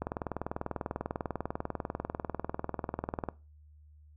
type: click train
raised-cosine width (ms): 1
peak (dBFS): -19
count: 67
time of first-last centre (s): 0.02-3.287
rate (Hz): 20.2
effects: noise-tail reverb RT60 0.3 s tail -20 dB re dry + added 75 Hz sine -54 dBFS peak until 4.16 s